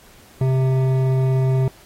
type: tone with hard clipping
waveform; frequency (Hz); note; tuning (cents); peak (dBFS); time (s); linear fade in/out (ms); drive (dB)
triangle; 131.3; C3; +6; -17; 0.41-1.68; 2; 15
effects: pink hiss -49 dBFS RMS until 1.85 s + AAC 48 kbps